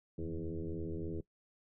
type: tone with frequency modulation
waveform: sine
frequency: 162.5 Hz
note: E3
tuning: 24 cents flat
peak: -36 dBFS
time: 0.18-1.21 s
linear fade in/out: 5 ms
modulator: 83.4 Hz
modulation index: 3.3
effects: noise-tail reverb RT60 0.1 s tail -20 dB re dry